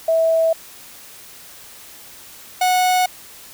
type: tone pair in turn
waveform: sine / 45% pulse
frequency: 652 / 733.9 Hz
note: E5 / F#5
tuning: -19 / -14 cents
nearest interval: major second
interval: 205 cents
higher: second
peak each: -13 / -14 dBFS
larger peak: first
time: 0.08-0.53 / 2.61-3.06 s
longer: neither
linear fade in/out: 5 ms
effects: white hiss -41 dBFS RMS until 3.53 s